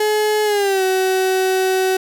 35% pulse tone with pitch glide, 425.1 to 376.5 Hz, G#4 to F#4, +40 to +30 cents, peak -13 dBFS, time 0-1.97 s, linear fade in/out 5 ms, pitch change -210 cents, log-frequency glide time 0.44-0.83 s, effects none

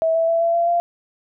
sine tone with pitch steps, 650 / 657.9 / 666 / 674.1 / 682.3 / 690.6 Hz, E5 / E5 / E5 / E5 / F5 / F5, -24 / -4 / +18 / +39 / -41 / -20 cents, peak -15 dBFS, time 0.02-0.8 s, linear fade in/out 0 ms, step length 130 ms, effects none

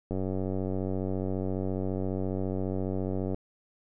click train, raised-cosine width 2 ms, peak -19 dBFS, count 307, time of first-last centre 0.11-3.345 s, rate 94.6 Hz, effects none

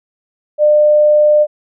sine tone, 600 Hz, D5, 37 cents sharp, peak -6 dBFS, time 0.58-1.47 s, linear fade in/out 50 ms, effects none

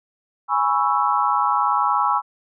sine chord, C# minor seventh, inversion second, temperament equal, 830.6 / 987.8 / 1108.7 / 1318.5 Hz, G#5 / B5 / C#6 / E6, 0 / 0 / 0 / 0 cents, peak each -22 dBFS, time 0.48-2.22 s, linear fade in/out 50 ms, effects none

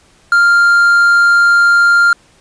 triangle tone with quantisation, 1396.9 Hz, F6, in tune, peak -4 dBFS, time 0.32-2.13 s, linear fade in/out 2 ms, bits 5, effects pink hiss -49 dBFS RMS until 2.4 s + resampled to 22050 Hz

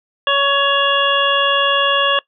harmonic tone, 560 Hz, C#5, 18 cents sharp, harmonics 1 / 2 / 3 / 5 / 6, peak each -19 / -17 / -19 / -18 / -20 dBFS, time 0.27-2.19 s, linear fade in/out 2 ms, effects noise-tail reverb RT60 0.1 s tail -22 dB re dry

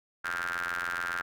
sawtooth ring-modulated tone, 87.1 Hz, F2, 4 cents flat, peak -24 dBFS, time 0.24-1.22 s, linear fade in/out 10 ms, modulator 1490 Hz, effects none

